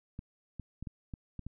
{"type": "clicks", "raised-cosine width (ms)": 5, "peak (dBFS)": -28, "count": 7, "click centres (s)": [0.191, 0.597, 0.826, 0.872, 1.138, 1.393, 1.466], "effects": []}